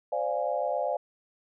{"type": "chord", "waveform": "sine", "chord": "D half-diminished seventh", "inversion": "third", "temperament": "equal with one note detuned", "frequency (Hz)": [519.3, 587.3, 698.5, 830.6], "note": ["C5", "D5", "F5", "Ab5"], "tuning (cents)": [-13, 0, 0, 0], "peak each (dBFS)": [-32, -30, -32, -34], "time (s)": [0.12, 0.97], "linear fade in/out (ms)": 5, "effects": []}